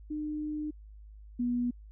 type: tone pair in turn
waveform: sine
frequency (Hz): 302.8 / 243.2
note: D#4 / B3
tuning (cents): -47 / -26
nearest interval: major third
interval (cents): 379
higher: first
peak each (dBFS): -32 / -27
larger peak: second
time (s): 0.1-0.71 / 1.39-1.71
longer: first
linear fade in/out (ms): 10
effects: added 52 Hz sine -47 dBFS peak until 1.91 s